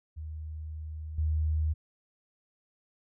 sine tone with level steps, 77.78 Hz, D#2, in tune, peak -36 / -25 dBFS, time 0.16-1.74 s, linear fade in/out 20 ms, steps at 1.18 s, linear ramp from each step 5 ms, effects none

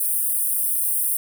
pink high-pass noise, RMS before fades -22 dBFS, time 0-1.17 s, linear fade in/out 5 ms, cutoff 8800 Hz, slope 96 dB/octave, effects none

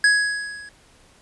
square tone with level ramp, 1669 Hz, G#6, 8 cents sharp, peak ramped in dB -12 to -39 dBFS, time 0.04-0.69 s, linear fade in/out 2 ms, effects pink hiss -54 dBFS RMS until 1.21 s + resampled to 24000 Hz

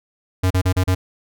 square tone bursts, 92.5 Hz, F#2, in tune, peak -15 dBFS, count 5, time 0.43-0.95 s, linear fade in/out 10 ms, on 76 ms, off 35 ms, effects none

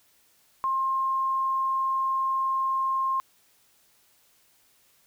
sine tone, 1063 Hz, C6, 27 cents sharp, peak -23 dBFS, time 0.64-3.2 s, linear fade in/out 0 ms, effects white hiss -63 dBFS RMS until 5.06 s

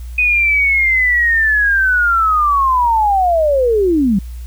sine linear sweep, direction down, 2504 to 181.7 Hz, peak -10 dBFS, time 0.18-4.19 s, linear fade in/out 5 ms, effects added 60 Hz sine -25 dBFS peak until 4.46 s + white hiss -47 dBFS RMS until 4.46 s

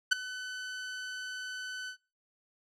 sawtooth tone with ADSR envelope, 1507 Hz, F#6, 31 cents sharp, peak -15 dBFS, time 0.11-1.97 s, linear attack 14 ms, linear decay 10 ms, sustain -19 dB, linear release 90 ms, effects noise-tail reverb RT60 0.4 s tail -25 dB re dry + low-pass 7000 Hz 12 dB/octave

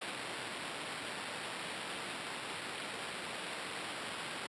blue noise with sample-and-hold, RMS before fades -42 dBFS, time 0.01-4.47 s, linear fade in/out 10 ms, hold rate 6300 Hz, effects high-pass 150 Hz 12 dB/octave + resampled to 24000 Hz

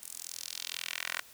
10% pulse tone with high-pass filter sweep, 42.14 Hz, E1, 39 cents sharp, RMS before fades -40 dBFS, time 0.03-1.2 s, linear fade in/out 0 ms, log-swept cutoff 9200 to 1600 Hz, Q 1.6, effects white hiss -55 dBFS RMS until 1.33 s

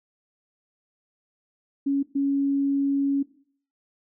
sine tone bursts at uneven times, 278.1 Hz, C#4, 6 cents sharp, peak -20 dBFS, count 2, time 1.86-2.03 / 2.15-3.23 s, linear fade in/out 10 ms, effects noise-tail reverb RT60 0.5 s tail -17 dB re dry

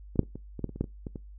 clicks, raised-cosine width 3 ms, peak -23 / -7 / -29 / -25 / -24 / -16 / -27 / -27 / -14 / -24 / -23 / -24 dBFS, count 12, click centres 0.158 / 0.193 / 0.232 / 0.356 / 0.593 / 0.643 / 0.693 / 0.76 / 0.81 / 0.842 / 1.068 / 1.158 s, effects noise-tail reverb RT60 0.2 s tail -23 dB re dry + added 50 Hz sine -44 dBFS peak until 1.38 s

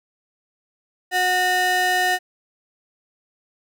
square ring-modulated tone, 548 Hz, C#5, 20 cents flat, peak -15 dBFS, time 1.11-2.19 s, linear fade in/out 50 ms, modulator 1280 Hz, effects none

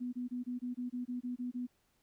sine tone bursts, 246.9 Hz, B3, in tune, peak -35 dBFS, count 11, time 0-1.67 s, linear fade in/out 20 ms, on 130 ms, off 24 ms, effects pink hiss -75 dBFS RMS until 2.02 s

